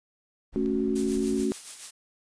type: noise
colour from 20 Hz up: brown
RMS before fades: -45 dBFS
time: 0.52-1.45 s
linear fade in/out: 20 ms
type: chord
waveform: sine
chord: F# minor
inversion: first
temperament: equal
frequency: 220 / 277.2 / 370 Hz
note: A3 / C#4 / F#4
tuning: 0 / 0 / 0 cents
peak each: -28 dBFS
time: 0.56-1.52 s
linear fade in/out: 0 ms
type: click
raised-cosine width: 0.2 ms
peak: -32 dBFS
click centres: 0.66 s
type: noise with tremolo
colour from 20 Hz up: blue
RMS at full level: -36 dBFS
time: 0.95-1.91 s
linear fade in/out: 10 ms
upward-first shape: sine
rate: 7 Hz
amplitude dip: 50%
effects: resampled to 22050 Hz